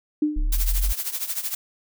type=tone with exponential decay; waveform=sine; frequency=301.1 Hz; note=D4; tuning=43 cents sharp; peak=-15 dBFS; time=0.22-0.56 s; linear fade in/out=5 ms; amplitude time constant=73 ms
type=linear sweep; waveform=sine; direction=up; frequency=33.92 to 45.92 Hz; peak=-19 dBFS; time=0.36-0.93 s; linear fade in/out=10 ms
type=noise with tremolo; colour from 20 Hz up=blue; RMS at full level=-25 dBFS; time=0.52-1.55 s; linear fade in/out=5 ms; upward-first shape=triangle; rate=13 Hz; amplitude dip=85%
effects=none